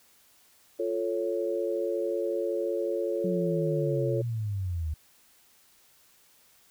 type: chord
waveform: sine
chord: F augmented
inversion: none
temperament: equal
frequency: 349.2 / 440 / 554.4 Hz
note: F4 / A4 / C#5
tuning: 0 / 0 / 0 cents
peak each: -31 dBFS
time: 0.79-4.22 s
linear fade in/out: 10 ms
type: linear sweep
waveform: sine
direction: down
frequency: 185 to 74.2 Hz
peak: -28 dBFS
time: 3.24-4.94 s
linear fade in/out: 5 ms
effects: white hiss -61 dBFS RMS until 6.7 s